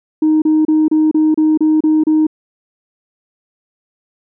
sine tone bursts, 310.9 Hz, D#4, 1 cent flat, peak -7 dBFS, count 9, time 0.22-2.268 s, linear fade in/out 5 ms, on 200 ms, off 31 ms, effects tanh soft clip ceiling -6 dBFS

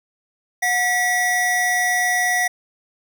square tone pair together, 728 / 1943.5 Hz, F#5 / B6, -28 / -28 cents, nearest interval octave + perfect fourth, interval 1700 cents, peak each -23 / -19 dBFS, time 0.62-2.48 s, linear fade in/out 10 ms, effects none

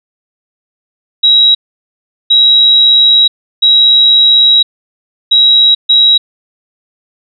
sine tone bursts at uneven times, 3854 Hz, B7, 43 cents flat, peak -3 dBFS, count 5, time 1.23-1.55 / 2.3-3.28 / 3.62-4.63 / 5.31-5.75 / 5.89-6.18 s, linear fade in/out 10 ms, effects none

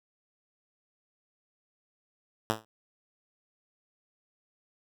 5% pulse tone with exponential decay, 110 Hz, A2, in tune, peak -12 dBFS, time 2.5-2.65 s, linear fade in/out 0 ms, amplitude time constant 31 ms, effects none

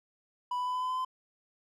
triangle tone with pitch steps, 987.8 / 994.1 / 1000.4 / 1006.8 / 1013.2 / 1019.7 / 1026.2 Hz, B5 / B5 / B5 / B5 / B5 / C6 / C6, 0 / +11 / +22 / +33 / +44 / -45 / -34 cents, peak -28 dBFS, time 0.51-1.049 s, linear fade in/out 5 ms, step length 77 ms, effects none

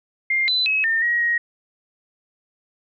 sine tone with pitch steps, 2111 / 4011 / 2565 / 1812 / 1897 / 1886 Hz, C7 / B7 / E7 / A#6 / A#6 / A#6, +15 / +26 / -48 / -50 / +30 / +20 cents, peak -17 dBFS, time 0.3-1.38 s, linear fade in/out 5 ms, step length 180 ms, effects none

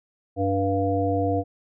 harmonic tone with a mistuned harmonic, 97.1 Hz, G2, 16 cents flat, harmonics 1 / 3 / 5 / 7, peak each -26 / -26 / -26 / -26 dBFS, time 0.36-1.44 s, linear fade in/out 50 ms, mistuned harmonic 7, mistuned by +34 cents, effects none

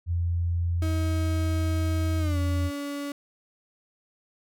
sine tone, 85.8 Hz, F2, 30 cents flat, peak -23 dBFS, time 0.06-2.71 s, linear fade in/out 50 ms
35% pulse tone with pitch glide, 318.3 to 285.2 Hz, D#4 to C#4, +39 to +49 cents, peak -29 dBFS, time 0.82-3.12 s, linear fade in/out 2 ms, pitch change -190 cents, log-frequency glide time 2.19-2.38 s
effects none

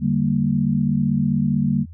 sine chord, G minor, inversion second, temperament equal with one note detuned, 146.83 / 196 / 231.7 Hz, D3 / G3 / Bb3, 0 / 0 / -10 cents, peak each -21 dBFS, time 0-1.86 s, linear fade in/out 50 ms, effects added 84 Hz sine -36 dBFS peak until 1.93 s

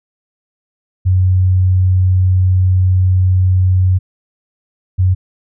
sine tone pair in turn, 92.5 / 92.5 Hz, F#2 / F#2, 0 / 0 cents, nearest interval unison, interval 0 cents, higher neither, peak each -8 dBFS, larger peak neither, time 1.05-3.99 / 4.98-5.15 s, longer first, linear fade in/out 20 ms, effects none

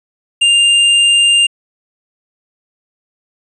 sine tone with hard clipping, 2800 Hz, F7, 4 cents sharp, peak -8 dBFS, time 0.41-1.47 s, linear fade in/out 10 ms, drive 17 dB, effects resampled to 24000 Hz

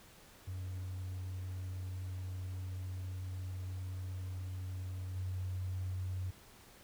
triangle tone with level steps, 92.5 Hz, F#2, in tune, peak -36 / -32 dBFS, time 0.47-6.31 s, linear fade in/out 10 ms, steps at 5.15 s, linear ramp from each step 20 ms, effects tanh soft clip ceiling -33 dBFS + pink hiss -59 dBFS RMS until 6.83 s

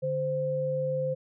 sine tone pair together, 146.9 / 519.7 Hz, D3 / C5, +1 / -12 cents, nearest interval octave + minor seventh, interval 2187 cents, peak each -33 / -27 dBFS, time 0.02-1.15 s, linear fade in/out 20 ms, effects none

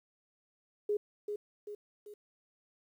sine tone with echo, 415.3 Hz, G#4, in tune, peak -28 dBFS, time 0.89-0.97 s, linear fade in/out 5 ms, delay 390 ms, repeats 3, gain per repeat -6 dB, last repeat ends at 2.14 s, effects 11-bit

